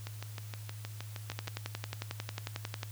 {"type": "two click trains", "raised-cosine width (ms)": 0.2, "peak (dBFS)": [-19, -23], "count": [18, 10], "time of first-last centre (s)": [[1.3, 2.832], [0.07, 1.474]], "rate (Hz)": [11.1, 6.41], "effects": ["added 106 Hz sine -42 dBFS peak until 2.91 s", "white hiss -54 dBFS RMS until 2.91 s"]}